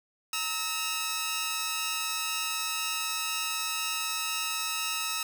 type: tone cluster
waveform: 10% pulse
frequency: 926 / 1292 / 2776 Hz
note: A#5 / E6 / F7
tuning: -12 / -35 / -11 cents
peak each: -31 / -23 / -27 dBFS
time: 0.33-5.23 s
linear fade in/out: 2 ms
effects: none